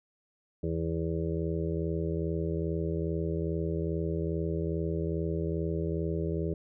harmonic tone, 82.41 Hz, E2, in tune, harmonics 1 / 2 / 4 / 5 / 6 / 7, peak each -34 / -33 / -36 / -35 / -41 / -42 dBFS, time 0.63-6.54 s, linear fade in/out 5 ms, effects none

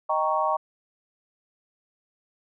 sine chord, Eb dominant seventh, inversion none, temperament equal, 622.3 / 784 / 932.3 / 1108.7 Hz, Eb5 / G5 / Bb5 / Db6, 0 / 0 / 0 / 0 cents, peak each -27 / -28 / -27 / -26 dBFS, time 0.09-0.57 s, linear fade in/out 10 ms, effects none

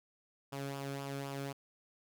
sawtooth tone with flanger, 138.59 Hz, C#3, in tune, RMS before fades -41 dBFS, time 0.52-1.53 s, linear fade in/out 10 ms, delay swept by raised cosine 0.48 to 1.07 ms, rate 3.9 Hz, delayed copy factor -0.55, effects none

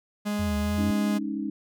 45% pulse tone, 207.7 Hz, G#3, in tune, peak -26 dBFS, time 0.25-1.19 s, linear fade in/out 20 ms
sine linear two-way sweep, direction down then up, 92.5 to 73.4 to 92.5 Hz, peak -28 dBFS, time 0.39-0.91 s, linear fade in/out 5 ms, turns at 0.56 s
sine chord, Ab suspended fourth, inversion none, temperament equal, 207.7 / 277.2 / 311.1 Hz, Ab3 / Db4 / Eb4, 0 / 0 / 0 cents, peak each -32 dBFS, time 0.78-1.5 s, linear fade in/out 5 ms
effects none

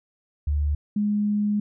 sine tone pair in turn, 73.42 / 207.7 Hz, D2 / G#3, 0 / 0 cents, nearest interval octave + tritone, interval 1800 cents, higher second, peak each -20 dBFS, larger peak neither, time 0.47-0.75 / 0.96-1.6 s, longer second, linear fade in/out 5 ms, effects none

